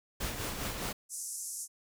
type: noise with tremolo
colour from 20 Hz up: pink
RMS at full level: -35 dBFS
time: 0.2-0.93 s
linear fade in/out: 10 ms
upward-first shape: sine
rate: 4.9 Hz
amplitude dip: 45%
type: band-pass noise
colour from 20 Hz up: white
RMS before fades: -40 dBFS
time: 1.09-1.68 s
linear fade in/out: 50 ms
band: 5800 to 11000 Hz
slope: 48 dB/octave
effects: none